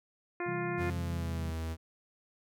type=harmonic tone; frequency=351 Hz; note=F4; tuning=9 cents sharp; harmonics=1 / 2 / 3 / 4 / 5 / 6 / 7; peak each=-35 / -41 / -42 / -44 / -43 / -45 / -47 dBFS; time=0.4-0.9 s; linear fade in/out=2 ms
type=chord; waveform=sine; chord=C major; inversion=none; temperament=equal; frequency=130.81 / 164.81 / 196 Hz; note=C3 / E3 / G3; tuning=0 / 0 / 0 cents; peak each=-41 / -40 / -43 dBFS; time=0.46-1.52 s; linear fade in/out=10 ms
type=tone with pitch glide; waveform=45% pulse; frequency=87.8 to 80.98 Hz; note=F2 to E2; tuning=+10 to -30 cents; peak=-34 dBFS; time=0.77-1.77 s; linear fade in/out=50 ms; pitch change=-140 cents; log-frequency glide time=0.9-1.49 s
effects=none